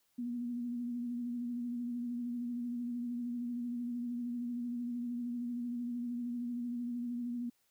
sine tone with vibrato, 241 Hz, B3, 42 cents flat, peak -35 dBFS, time 0.18-7.5 s, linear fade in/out 10 ms, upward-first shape sine, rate 13 Hz, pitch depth 32 cents each way, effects white hiss -75 dBFS RMS until 7.7 s

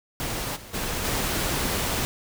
pink noise with level steps, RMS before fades -30 / -43 / -29 / -26 dBFS, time 0.2-2.05 s, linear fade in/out 0 ms, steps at 0.55 / 0.73 / 1.03 s, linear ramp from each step 20 ms, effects none

